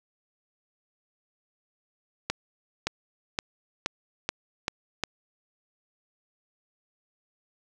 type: accelerating click train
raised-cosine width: 0.2 ms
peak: -9 dBFS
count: 7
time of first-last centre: 2.3-5.037 s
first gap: 570 ms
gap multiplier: 0.91
effects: none